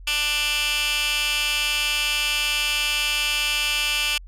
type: tone with high-pass filter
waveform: 15% pulse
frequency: 295.8 Hz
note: D4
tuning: 13 cents sharp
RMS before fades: -23 dBFS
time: 0.07-4.18 s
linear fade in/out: 5 ms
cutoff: 2500 Hz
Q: 2.5
effects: added 43 Hz sine -38 dBFS peak until 4.27 s + resampled to 32000 Hz